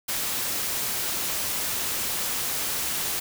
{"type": "noise", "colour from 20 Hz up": "white", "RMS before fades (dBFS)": -28, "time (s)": [0.08, 3.2], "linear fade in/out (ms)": 10, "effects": []}